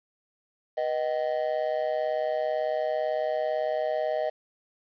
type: tone with amplitude modulation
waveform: triangle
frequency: 622.3 Hz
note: D#5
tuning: in tune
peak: -19 dBFS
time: 0.77-4.3 s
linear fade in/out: 10 ms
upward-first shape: sine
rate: 138 Hz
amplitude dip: 95%
effects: resampled to 11025 Hz + 9-bit